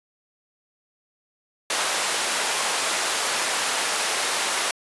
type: high-pass noise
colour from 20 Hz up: pink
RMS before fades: -24 dBFS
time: 1.7-4.71 s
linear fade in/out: 2 ms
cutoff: 680 Hz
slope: 12 dB/octave
effects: resampled to 24000 Hz